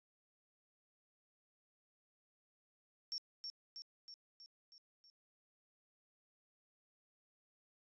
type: tone with echo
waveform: sine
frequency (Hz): 5480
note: F8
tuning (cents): -34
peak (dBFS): -39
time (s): 3.12-3.18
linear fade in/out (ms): 0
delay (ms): 320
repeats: 6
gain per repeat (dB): -4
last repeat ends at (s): 5.1
effects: resampled to 16000 Hz